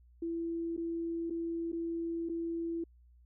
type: tone with dropouts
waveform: sine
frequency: 334.1 Hz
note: E4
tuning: 23 cents sharp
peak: -33 dBFS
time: 0.22-2.84 s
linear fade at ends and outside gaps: 5 ms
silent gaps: 0.766-0.776 / 1.299-1.305 / 1.719-1.728 / 2.289-2.295 s
effects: added 60 Hz sine -58 dBFS peak until 3.25 s